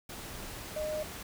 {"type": "tone in noise", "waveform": "sine", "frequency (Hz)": 614, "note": "D#5", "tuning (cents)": -23, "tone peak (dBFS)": -32, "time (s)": [0.76, 1.03], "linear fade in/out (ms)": 5, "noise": "pink", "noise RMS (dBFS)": -43, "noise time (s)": [0.09, 1.23], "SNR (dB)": 8, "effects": []}